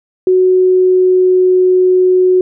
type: tone with pitch glide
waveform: sine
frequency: 370 to 367.9 Hz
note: F#4 to F#4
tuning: 0 to -10 cents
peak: -6 dBFS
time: 0.27-2.41 s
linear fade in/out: 2 ms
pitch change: -10 cents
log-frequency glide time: 0.41-1.59 s
effects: none